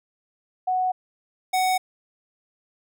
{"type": "tone pair in turn", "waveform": ["sine", "square"], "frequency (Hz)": [740, 744.7], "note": ["F#5", "F#5"], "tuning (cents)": [0, 11], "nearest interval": "unison", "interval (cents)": 11, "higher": "second", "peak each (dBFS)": -20, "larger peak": "neither", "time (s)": [[0.67, 0.92], [1.53, 1.78]], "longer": "neither", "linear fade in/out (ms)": 10, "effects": []}